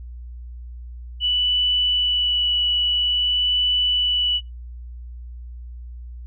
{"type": "tone with vibrato", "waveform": "sine", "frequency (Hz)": 2960, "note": "F#7", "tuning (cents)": 0, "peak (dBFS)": -17, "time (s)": [1.2, 4.41], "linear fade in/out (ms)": 50, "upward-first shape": "sine", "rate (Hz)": 0.5, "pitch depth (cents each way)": 8, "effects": ["noise-tail reverb RT60 0.2 s tail -22 dB re dry", "added 60 Hz sine -33 dBFS peak until 6.26 s"]}